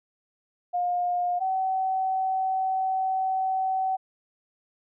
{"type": "tone pair in turn", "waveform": "sine", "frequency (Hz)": [711, 759.2], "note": ["F5", "F#5"], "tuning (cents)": [31, 44], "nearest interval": "minor second", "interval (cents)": 113, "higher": "second", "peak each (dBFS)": -23, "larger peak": "neither", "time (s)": [[0.73, 1.4], [1.4, 3.97]], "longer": "second", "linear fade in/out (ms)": 20, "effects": []}